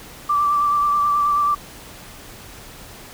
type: tone with vibrato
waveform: sine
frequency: 1169 Hz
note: D6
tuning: 8 cents flat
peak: -15 dBFS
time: 0.29-1.55 s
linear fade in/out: 10 ms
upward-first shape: sine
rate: 9.3 Hz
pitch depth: 22 cents each way
effects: pink hiss -40 dBFS RMS until 3.13 s